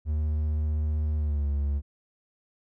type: tone with pitch glide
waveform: triangle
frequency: 76.3 to 71.19 Hz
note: D#2 to C#2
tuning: -33 to +47 cents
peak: -22 dBFS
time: 0.05-1.82 s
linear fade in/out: 50 ms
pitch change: -120 cents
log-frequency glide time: 1.14-1.48 s
effects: none